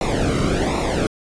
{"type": "noise with flanger", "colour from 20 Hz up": "brown", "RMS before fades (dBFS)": -20, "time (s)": [0.01, 1.07], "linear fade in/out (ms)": 2, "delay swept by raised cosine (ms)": [0.63, 1.19], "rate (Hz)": 1.3, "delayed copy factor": -0.8, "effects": ["resampled to 22050 Hz"]}